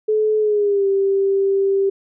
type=tone with pitch glide; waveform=sine; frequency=430 to 392 Hz; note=A4 to G4; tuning=-40 to 0 cents; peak=-14 dBFS; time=0.08-1.9 s; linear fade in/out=10 ms; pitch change=-160 cents; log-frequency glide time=0.39-0.87 s; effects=none